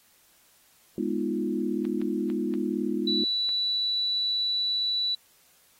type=chord; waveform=sine; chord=F half-diminished seventh; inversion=first; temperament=equal; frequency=207.7 / 246.9 / 311.1 / 349.2 Hz; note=Ab3 / Cb4 / Eb4 / F4; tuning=0 / 0 / 0 / 0 cents; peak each=-31 dBFS; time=0.98-3.24 s; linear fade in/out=2 ms
type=clicks; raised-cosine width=0.3 ms; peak=-29 dBFS; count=5; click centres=1.852 / 2.016 / 2.301 / 2.539 / 3.491 s
type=tone; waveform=sine; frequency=3951 Hz; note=B7; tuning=in tune; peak=-24 dBFS; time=3.07-5.15 s; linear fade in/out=5 ms
effects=white hiss -61 dBFS RMS until 5.79 s + AAC 48 kbps